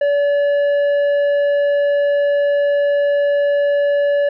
sine tone with tanh clipping, 573 Hz, D5, 43 cents flat, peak -14 dBFS, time 0.01-4.29 s, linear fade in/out 5 ms, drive 7 dB, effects none

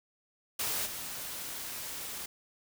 white noise with level steps, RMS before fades -33 / -40 dBFS, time 0.59-2.26 s, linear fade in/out 5 ms, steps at 0.85 s, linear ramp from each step 20 ms, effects none

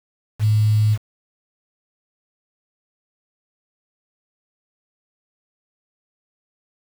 sine tone with quantisation, 107.3 Hz, A2, 43 cents flat, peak -13 dBFS, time 0.39-0.98 s, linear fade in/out 50 ms, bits 6, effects none

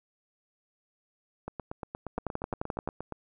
two click trains, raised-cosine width 1 ms, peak -22 / -17 dBFS, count 15 / 9, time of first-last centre 1.48-3.123 / 2.18-2.876 s, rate 8.52 / 11.5 Hz, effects none

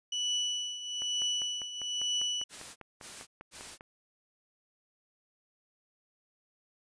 35% pulse tone with tremolo, 2960 Hz, F#7, in tune, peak -26 dBFS, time 0.12-2.44 s, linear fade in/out 5 ms, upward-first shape triangle, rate 1.1 Hz, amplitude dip 75%
click train, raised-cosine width 0.5 ms, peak -31 dBFS, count 15, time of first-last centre 1.02-3.809 s, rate 5.02 Hz
white noise bursts, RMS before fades -45 dBFS, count 3, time 2.49-3.78 s, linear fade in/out 50 ms, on 270 ms, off 240 ms
effects resampled to 22050 Hz

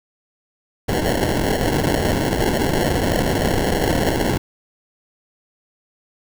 white noise with sample-and-hold, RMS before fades -19 dBFS, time 0.88-4.38 s, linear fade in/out 10 ms, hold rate 1225 Hz, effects none

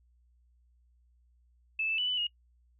sine tone with pitch steps, 2623 / 2639 / 2972 / 2997 / 2871 Hz, E7 / E7 / F#7 / F#7 / F7, -9 / +1 / +7 / +22 / +47 cents, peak -28 dBFS, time 1.79-2.27 s, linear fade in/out 5 ms, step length 96 ms, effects noise-tail reverb RT60 0.1 s tail -23 dB re dry + added 60 Hz sine -63 dBFS peak until 2.79 s

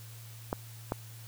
clicks, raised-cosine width 1 ms, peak -16 dBFS, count 2, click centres 0.529 / 0.921 s, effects added 113 Hz sine -46 dBFS peak until 1.27 s + white hiss -53 dBFS RMS until 1.27 s

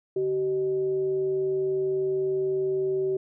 sine tone with frequency modulation, 381.7 Hz, G4, 46 cents flat, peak -23 dBFS, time 0.16-3.17 s, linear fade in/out 5 ms, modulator 237 Hz, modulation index 0.25, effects none

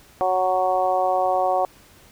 harmonic tone, 185 Hz, F#3, in tune, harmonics 2 / 3 / 4 / 5 / 6, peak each -30 / -23 / -20 / -29 / -29 dBFS, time 0.21-1.65 s, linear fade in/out 0 ms, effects pink hiss -51 dBFS RMS until 2.11 s

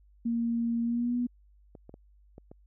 sine tone with pitch glide, 233.1 to 243.8 Hz, A#3 to B3, 0 to -22 cents, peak -26 dBFS, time 0.25-1.27 s, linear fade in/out 10 ms, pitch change +78 cents, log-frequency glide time 0.83-1.16 s
clicks, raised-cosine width 2 ms, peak -33 dBFS, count 5, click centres 1.752 / 1.894 / 1.941 / 2.381 / 2.515 s
effects added 50 Hz sine -57 dBFS peak until 2.66 s

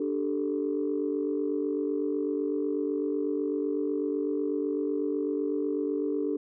sine chord, D suspended fourth, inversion none, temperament equal, 293.7 / 392 / 440 Hz, D4 / G4 / A4, 0 / 0 / 0 cents, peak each -29 / -31 / -31 dBFS, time 0-6.37 s, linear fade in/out 5 ms, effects tanh soft clip ceiling -18 dBFS

